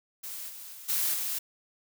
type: noise with level steps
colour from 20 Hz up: blue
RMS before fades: -39 / -44 / -46 / -28 / -32 dBFS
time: 0.23-1.39 s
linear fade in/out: 10 ms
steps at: 0.48 / 0.72 / 0.88 / 1.13 s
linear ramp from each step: 20 ms
effects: none